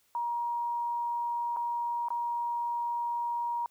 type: tone with dropouts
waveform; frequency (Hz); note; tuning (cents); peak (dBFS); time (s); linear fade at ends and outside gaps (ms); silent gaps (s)
sine; 948; A#5; +29; -29; 0.15-3.66; 1; 1.563-1.569 / 2.085-2.104
effects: white hiss -69 dBFS RMS until 3.7 s